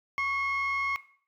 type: tone pair together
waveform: sine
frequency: 1117 / 2163 Hz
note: C#6 / C#7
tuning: +13 / -43 cents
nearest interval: major seventh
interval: 1144 cents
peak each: -28 / -26 dBFS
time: 0.18-0.96 s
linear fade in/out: 0 ms
effects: noise-tail reverb RT60 0.5 s tail -17 dB re dry + tanh soft clip ceiling -23 dBFS